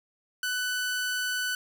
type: tone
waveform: sawtooth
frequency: 1495 Hz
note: F#6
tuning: 17 cents sharp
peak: -24 dBFS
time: 0.43-1.55 s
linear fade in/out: 2 ms
effects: none